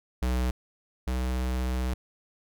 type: tone pair in turn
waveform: square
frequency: 62.4 / 63.16 Hz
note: B1 / B1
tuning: +19 / +39 cents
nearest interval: unison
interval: 20 cents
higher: second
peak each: -25 / -27 dBFS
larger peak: first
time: 0.22-0.51 / 1.07-1.94 s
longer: second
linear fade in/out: 5 ms
effects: none